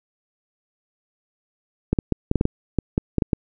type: clicks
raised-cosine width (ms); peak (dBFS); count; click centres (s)
3; -5; 12; 1.93 / 1.988 / 2.123 / 2.314 / 2.357 / 2.411 / 2.454 / 2.787 / 2.979 / 3.183 / 3.222 / 3.332
effects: none